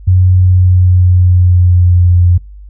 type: tone with pitch glide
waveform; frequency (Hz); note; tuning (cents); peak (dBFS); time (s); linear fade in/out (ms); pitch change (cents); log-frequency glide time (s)
sine; 91.8 to 88.26; F#2 to F2; -13 to +19; -4; 0.07-2.38; 10; -68; 0.37-2.25
effects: noise-tail reverb RT60 0.2 s tail -22 dB re dry + added 50 Hz sine -29 dBFS peak until 2.69 s